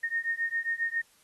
sine beating tone pair, 1839 / 1846.4 Hz, A#6 / A#6, -24 / -17 cents, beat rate 7.4 Hz, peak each -31 dBFS, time 0.03-1.02 s, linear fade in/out 10 ms, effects white hiss -63 dBFS RMS until 1.23 s + AAC 32 kbps

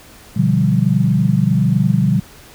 sine chord, G dominant seventh, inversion first, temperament equal, 123.47 / 146.83 / 174.61 / 196 Hz, B2 / D3 / F3 / G3, 0 / 0 / 0 / 0 cents, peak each -17 dBFS, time 0.36-2.2 s, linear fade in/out 10 ms, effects pink hiss -42 dBFS RMS until 2.54 s

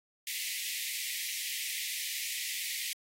pink high-pass noise, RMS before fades -37 dBFS, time 0.27-2.93 s, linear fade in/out 2 ms, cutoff 1900 Hz, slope 96 dB/octave, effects AAC 48 kbps

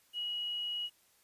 sine tone with quantisation, 2906 Hz, F#7, 32 cents flat, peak -34 dBFS, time 0.13-0.9 s, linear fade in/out 50 ms, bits 10, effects white hiss -68 dBFS RMS until 1.23 s + resampled to 32000 Hz

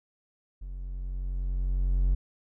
triangle tone with level ramp, 45.45 Hz, F#1, 30 cents flat, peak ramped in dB -34 to -18 dBFS, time 0.61-2.15 s, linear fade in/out 10 ms, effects none

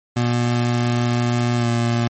25% pulse tone with pitch glide, 120.4 to 117.92 Hz, B2 to A#2, -44 to +20 cents, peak -13 dBFS, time 0.16-2.08 s, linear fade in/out 10 ms, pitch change -36 cents, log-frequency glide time 1.56-1.67 s, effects MP3 32 kbps

